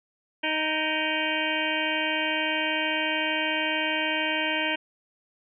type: harmonic tone with a mistuned harmonic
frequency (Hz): 311.1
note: D#4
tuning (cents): 0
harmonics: 1 / 2 / 3 / 5 / 6 / 7 / 8 / 9 / 10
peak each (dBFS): -33 / -33 / -33 / -33 / -33 / -33 / -33 / -33 / -33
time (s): 0.43-4.76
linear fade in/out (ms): 10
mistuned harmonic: 7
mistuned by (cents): +84
effects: none